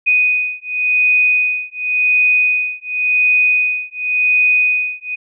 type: beating tone pair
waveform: sine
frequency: 2489 / 2489.91 Hz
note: D#7 / D#7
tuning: 0 / +1 cents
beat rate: 0.91 Hz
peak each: -15 dBFS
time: 0.06-5.16 s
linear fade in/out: 20 ms
effects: none